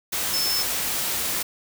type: tone in noise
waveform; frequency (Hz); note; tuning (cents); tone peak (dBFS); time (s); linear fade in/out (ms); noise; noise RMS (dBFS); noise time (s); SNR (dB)
sine; 5274; E8; 0; -23; 0.33-0.63; 10; white; -26; 0.12-1.43; 0
effects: none